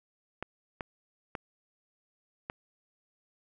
clicks, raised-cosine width 0.5 ms, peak -20 dBFS, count 4, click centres 0.426 / 0.808 / 1.352 / 2.499 s, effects none

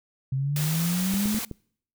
sine exponential sweep, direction up, 130.81 to 220 Hz, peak -23 dBFS, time 0.32-1.39 s, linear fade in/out 5 ms
white noise, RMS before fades -32 dBFS, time 0.56-1.45 s, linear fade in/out 2 ms
clicks, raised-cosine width 3 ms, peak -21 dBFS, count 4, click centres 1.14 / 1.257 / 1.345 / 1.513 s
effects noise-tail reverb RT60 0.6 s tail -26 dB re dry

